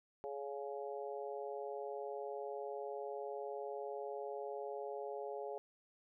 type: harmonic tone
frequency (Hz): 140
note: C#3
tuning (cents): +18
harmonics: 3 / 4 / 5 / 6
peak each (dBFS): -44 / -46 / -48 / -50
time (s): 0.24-5.58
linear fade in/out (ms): 0
effects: none